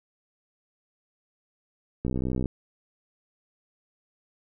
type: click train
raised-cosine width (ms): 3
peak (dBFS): -16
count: 27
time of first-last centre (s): 2.05-2.458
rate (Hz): 63.8
effects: none